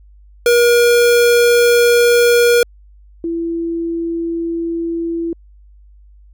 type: tone pair in turn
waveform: square / sine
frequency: 477.3 / 334.6 Hz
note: A#4 / E4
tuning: +41 / +26 cents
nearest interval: tritone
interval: 615 cents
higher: first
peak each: -9 / -17 dBFS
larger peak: first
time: 0.46-2.63 / 3.24-5.33 s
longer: first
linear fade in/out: 2 ms
effects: added 50 Hz sine -41 dBFS peak until 6.33 s